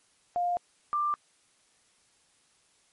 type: tone pair in turn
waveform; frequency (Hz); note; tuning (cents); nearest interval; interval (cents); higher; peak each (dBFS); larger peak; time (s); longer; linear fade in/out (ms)
sine; 705 / 1185.7; F5 / D6; +16 / +16; major sixth; 900; second; -25 / -25; neither; 0.36-0.57 / 0.93-1.14; neither; 0
effects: white hiss -66 dBFS RMS until 2.92 s + MP3 48 kbps